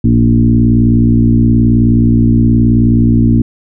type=tone with frequency modulation; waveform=sine; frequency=170.7 Hz; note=F3; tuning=39 cents flat; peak=-5 dBFS; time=0.04-3.42 s; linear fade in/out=5 ms; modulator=59 Hz; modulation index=2; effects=none